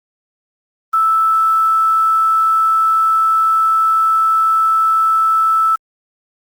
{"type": "tone with quantisation", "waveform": "sine", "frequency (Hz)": 1316, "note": "E6", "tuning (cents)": -3, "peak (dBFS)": -10, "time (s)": [0.93, 5.76], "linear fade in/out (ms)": 10, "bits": 6, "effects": ["Opus 32 kbps"]}